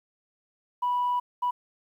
sine tone bursts at uneven times, 982 Hz, B5, 10 cents flat, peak -22 dBFS, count 2, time 0.82-1.2 / 1.42-1.51 s, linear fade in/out 10 ms, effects tanh soft clip ceiling -20 dBFS + 10-bit

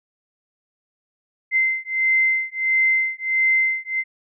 sine beating tone pair, 2074 / 2075.5 Hz, C7 / C7, -16 / -15 cents, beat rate 1.5 Hz, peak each -20 dBFS, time 1.51-4.04 s, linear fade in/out 50 ms, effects none

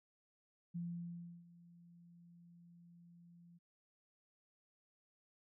sine tone with ADSR envelope, 171.9 Hz, F3, 27 cents flat, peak -39 dBFS, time 0.74-3.59 s, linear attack 19 ms, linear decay 680 ms, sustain -20 dB, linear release 23 ms, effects none

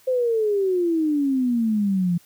sine exponential sweep, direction down, 523.3 to 169.7 Hz, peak -18 dBFS, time 0.07-2.18 s, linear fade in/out 10 ms, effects white hiss -55 dBFS RMS until 2.25 s

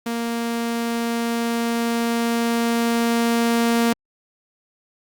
sawtooth tone with level ramp, 233 Hz, A#3, 1 cent flat, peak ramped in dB -19 to -12 dBFS, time 0.06-3.93 s, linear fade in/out 5 ms, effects Opus 48 kbps

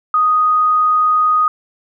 sine tone, 1244.5 Hz, D#6, in tune, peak -10 dBFS, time 0.14-1.48 s, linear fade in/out 2 ms, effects none

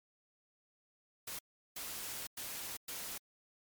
white noise bursts at uneven times, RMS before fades -43 dBFS, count 4, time 1.27-1.39 / 1.76-2.27 / 2.37-2.77 / 2.88-3.18 s, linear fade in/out 5 ms, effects MP3 96 kbps

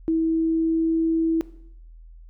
sine tone with pitch glide, 324.2 to 326.1 Hz, E4 to E4, -29 to -19 cents, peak -18 dBFS, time 0.08-1.41 s, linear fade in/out 0 ms, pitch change +10 cents, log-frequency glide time 0.18-1.04 s, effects noise-tail reverb RT60 0.7 s tail -18 dB re dry + added 41 Hz sine -42 dBFS peak until 2.29 s

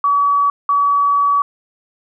sine tone bursts at uneven times, 1139 Hz, C#6, 47 cents sharp, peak -11 dBFS, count 2, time 0.04-0.5 / 0.69-1.42 s, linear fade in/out 2 ms, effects none

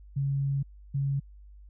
sine tone bursts at uneven times, 138.59 Hz, C#3, in tune, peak -25 dBFS, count 2, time 0.16-0.63 / 0.94-1.2 s, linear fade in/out 10 ms, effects added 50 Hz sine -47 dBFS peak until 1.69 s

